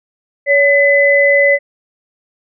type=tone pair together; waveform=sine; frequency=565.2 / 2014 Hz; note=C#5 / B6; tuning=+34 / +33 cents; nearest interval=octave + minor seventh; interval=2199 cents; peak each=-10 dBFS; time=0.46-1.59 s; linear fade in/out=50 ms; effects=none